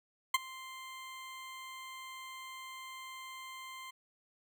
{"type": "tone with ADSR envelope", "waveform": "20% pulse", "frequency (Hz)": 1046.5, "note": "C6", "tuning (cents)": 0, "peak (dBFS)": -18, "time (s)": [0.34, 3.91], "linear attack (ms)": 5, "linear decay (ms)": 26, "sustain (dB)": -22, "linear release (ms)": 10, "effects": []}